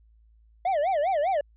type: tone with vibrato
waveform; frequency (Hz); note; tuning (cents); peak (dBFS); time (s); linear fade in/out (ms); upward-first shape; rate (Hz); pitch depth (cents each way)
triangle; 670; E5; +28; -20; 0.65-1.41; 5; sine; 5; 270
effects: added 55 Hz sine -55 dBFS peak until 1.56 s + resampled to 8000 Hz